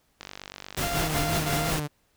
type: click train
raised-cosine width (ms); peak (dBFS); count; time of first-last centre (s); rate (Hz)
0.2; -20; 51; 0.21-1.243; 48.4
type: noise with tremolo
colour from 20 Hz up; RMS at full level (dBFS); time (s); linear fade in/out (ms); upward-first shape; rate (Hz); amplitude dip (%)
pink; -27; 0.77-1.8; 5; triangle; 5.5; 55
type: tone bursts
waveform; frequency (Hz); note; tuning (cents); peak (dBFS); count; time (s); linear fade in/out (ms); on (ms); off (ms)
sawtooth; 694; F5; -11; -26; 3; 0.82-1.716; 10; 260; 58
type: tone with vibrato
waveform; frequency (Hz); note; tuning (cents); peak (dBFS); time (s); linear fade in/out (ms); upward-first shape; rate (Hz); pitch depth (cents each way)
sawtooth; 153.8; D#3; -20; -25; 0.94-1.88; 20; triangle; 3; 88
effects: pink hiss -68 dBFS RMS until 2.16 s